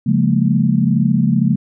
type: chord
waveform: sine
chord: Bb minor seventh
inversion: first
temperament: equal with one note detuned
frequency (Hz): 138.59 / 174.61 / 207.7 / 229.7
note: Db3 / F3 / Ab3 / Bb3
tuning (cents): 0 / 0 / 0 / -25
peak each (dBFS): -17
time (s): 0.06-1.56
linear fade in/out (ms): 10
effects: none